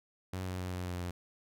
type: tone with pitch steps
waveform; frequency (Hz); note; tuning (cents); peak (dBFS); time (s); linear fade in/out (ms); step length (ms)
sawtooth; 93 / 92.09 / 91.19 / 90.3 / 89.42 / 88.54; F#2 / F#2 / F#2 / F#2 / F2 / F2; +9 / -8 / -25 / -42 / +41 / +24; -32; 0.33-1.11; 5; 130
effects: none